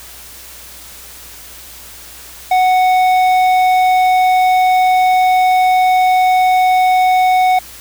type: tone with tanh clipping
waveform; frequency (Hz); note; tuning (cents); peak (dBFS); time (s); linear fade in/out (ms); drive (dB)
sine; 740; F#5; 0; -10; 2.51-7.59; 5; 10
effects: added 60 Hz sine -44 dBFS peak until 7.8 s + white hiss -35 dBFS RMS until 7.8 s